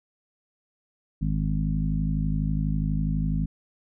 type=harmonic tone with a mistuned harmonic; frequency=52.1 Hz; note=G#1; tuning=6 cents sharp; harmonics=1 / 2 / 3 / 4 / 5; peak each=-27 / -35 / -26 / -31 / -34 dBFS; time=1.21-3.46 s; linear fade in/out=10 ms; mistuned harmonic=1; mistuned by=-24 cents; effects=none